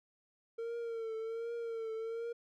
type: tone with vibrato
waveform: triangle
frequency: 456.2 Hz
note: A#4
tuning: 37 cents flat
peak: -35 dBFS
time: 0.58-2.33 s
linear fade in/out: 10 ms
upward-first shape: triangle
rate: 1.3 Hz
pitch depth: 56 cents each way
effects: none